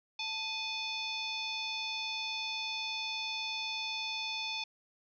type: harmonic tone with a mistuned harmonic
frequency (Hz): 880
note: A5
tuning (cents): 0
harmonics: 1 / 3 / 4 / 5 / 6 / 7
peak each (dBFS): -44 / -39 / -39 / -43 / -45 / -53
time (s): 0.19-4.64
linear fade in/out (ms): 5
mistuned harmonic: 3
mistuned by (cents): -100
effects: none